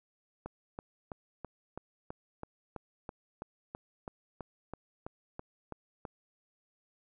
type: click train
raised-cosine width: 1 ms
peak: -26 dBFS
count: 18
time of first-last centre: 0.46-6.052 s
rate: 3.04 Hz
effects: none